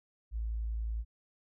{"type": "tone", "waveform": "sine", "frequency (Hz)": 55.5, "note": "A1", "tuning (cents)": 16, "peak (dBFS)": -32, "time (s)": [0.31, 1.05], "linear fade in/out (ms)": 50, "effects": []}